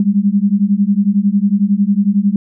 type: beating tone pair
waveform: sine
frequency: 196 / 207 Hz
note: G3 / G#3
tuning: 0 / -5 cents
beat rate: 11 Hz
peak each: -13 dBFS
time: 0-2.36 s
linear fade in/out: 2 ms
effects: none